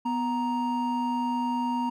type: tone pair together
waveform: triangle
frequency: 247.6 / 935 Hz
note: B3 / A#5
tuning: +5 / +5 cents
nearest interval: octave + major seventh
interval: 2300 cents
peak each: -26 / -26 dBFS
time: 0.05-1.9 s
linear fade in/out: 10 ms
effects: none